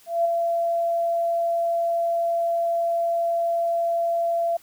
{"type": "tone with ADSR envelope", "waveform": "sine", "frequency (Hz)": 678, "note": "E5", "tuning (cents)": 49, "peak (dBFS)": -16, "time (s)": [0.06, 4.57], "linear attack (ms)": 190, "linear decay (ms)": 10, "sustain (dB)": -4, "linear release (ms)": 6, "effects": ["white hiss -54 dBFS RMS until 4.62 s"]}